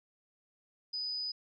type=tone; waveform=sine; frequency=4982 Hz; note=D#8; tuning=1 cent sharp; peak=-34 dBFS; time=0.93-1.32 s; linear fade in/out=10 ms; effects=none